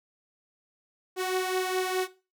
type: beating tone pair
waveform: sawtooth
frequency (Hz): 370 / 374.8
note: F#4 / F#4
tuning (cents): 0 / +22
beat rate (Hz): 4.8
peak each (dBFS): -23 / -28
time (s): 1.16-2.08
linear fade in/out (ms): 50
effects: noise-tail reverb RT60 0.3 s tail -17 dB re dry